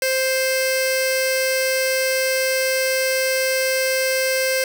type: tone with notch filter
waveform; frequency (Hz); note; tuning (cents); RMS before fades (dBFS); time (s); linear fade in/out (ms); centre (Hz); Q
15% pulse; 524; C5; +2; -20; 0.02-4.64; 2; 1100; 0.9
effects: none